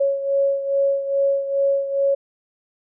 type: beating tone pair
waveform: sine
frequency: 553 / 555.4 Hz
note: C#5 / C#5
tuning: -4 / +3 cents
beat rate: 2.4 Hz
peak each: -18 / -24 dBFS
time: 0-2.15 s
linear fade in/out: 10 ms
effects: none